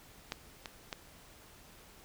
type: clicks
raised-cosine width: 0.2 ms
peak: -18 / -23 / -20 dBFS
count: 3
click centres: 0.321 / 0.658 / 0.928 s
effects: pink hiss -57 dBFS RMS until 2.04 s